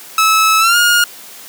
sawtooth tone with pitch glide, 1300 to 1425.9 Hz, E6 to F6, -24 to +36 cents, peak -5 dBFS, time 0.18-1.04 s, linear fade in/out 2 ms, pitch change +160 cents, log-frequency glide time 0.59-0.77 s, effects white hiss -35 dBFS RMS until 1.48 s + high-pass 200 Hz 12 dB/octave

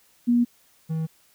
sine / triangle tone pair in turn, 240 / 160.18 Hz, B3 / E3, -49 / -49 cents, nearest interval perfect fifth, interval 700 cents, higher first, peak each -16 / -22 dBFS, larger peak first, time 0.27-0.45 / 0.89-1.07 s, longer neither, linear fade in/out 20 ms, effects white hiss -60 dBFS RMS until 1.34 s

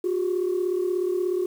sine tone pair together, 359.4 / 396.1 Hz, F4 / G4, +50 / +18 cents, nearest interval major second, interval 168 cents, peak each -22 / -27 dBFS, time 0.04-1.46 s, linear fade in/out 5 ms, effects tanh soft clip ceiling -17 dBFS + 8-bit

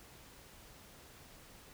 silence, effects pink hiss -57 dBFS RMS until 1.73 s

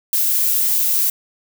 violet noise, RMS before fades -17 dBFS, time 0.13-1.1 s, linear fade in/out 2 ms, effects none

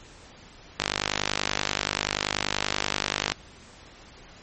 click train, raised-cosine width 0.2 ms, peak -5 dBFS, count 128, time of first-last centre 0.8-3.32 s, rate 50.4 Hz, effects pink hiss -49 dBFS RMS until 4.42 s + MP3 32 kbps

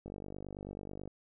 click train, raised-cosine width 2 ms, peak -30 dBFS, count 51, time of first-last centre 0.06-1.076 s, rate 49.2 Hz, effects none

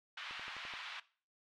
white band-pass noise, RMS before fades -46 dBFS, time 0.17-1 s, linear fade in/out 5 ms, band 920 to 3400 Hz, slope 24 dB/octave
click train, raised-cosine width 0.5 ms, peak -34 dBFS, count 6, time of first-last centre 0.31-0.737 s, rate 11.7 Hz
effects noise-tail reverb RT60 0.4 s tail -18 dB re dry + MP3 96 kbps

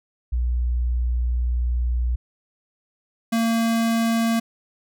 sine / square tone pair in turn, 60.5 / 228.4 Hz, B1 / A#3, -35 / -35 cents, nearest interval octave + major seventh, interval 2300 cents, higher second, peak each -19 dBFS, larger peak neither, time 0.32-2.16 / 3.32-4.4 s, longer first, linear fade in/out 10 ms, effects none

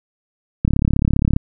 click train, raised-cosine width 5 ms, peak -3 dBFS, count 26, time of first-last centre 0.65-1.364 s, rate 35 Hz, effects none

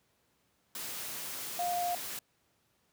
sine tone in noise, 706 Hz, F5, 19 cents sharp, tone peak -30 dBFS, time 1.59-1.95 s, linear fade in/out 2 ms, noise white, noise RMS -40 dBFS, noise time 0.75-2.19 s, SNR +7 dB, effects pink hiss -73 dBFS RMS until 2.92 s + high-pass 80 Hz 12 dB/octave

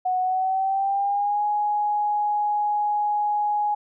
sine tone with pitch glide, 738 to 833.2 Hz, F#5 to G#5, -5 to +5 cents, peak -20 dBFS, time 0.05-3.75 s, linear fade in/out 10 ms, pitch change +210 cents, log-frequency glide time 0.21-1.44 s, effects none

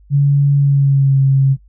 sine tone with pitch glide, 141.7 to 135.77 Hz, C#3 to C#3, +38 to -36 cents, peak -8 dBFS, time 0.1-1.57 s, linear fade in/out 50 ms, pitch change -74 cents, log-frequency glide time 0.56-1.19 s, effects noise-tail reverb RT60 0.1 s tail -18 dB re dry + added 50 Hz sine -43 dBFS peak until 1.68 s

